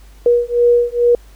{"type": "beating tone pair", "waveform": "sine", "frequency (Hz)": [478.5, 480.8], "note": ["A#4", "B4"], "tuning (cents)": [45, -46], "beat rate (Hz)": 2.3, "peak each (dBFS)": -13, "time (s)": [0.26, 1.15], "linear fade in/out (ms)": 2, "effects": ["added 50 Hz sine -39 dBFS peak until 1.35 s", "pink hiss -50 dBFS RMS until 1.35 s"]}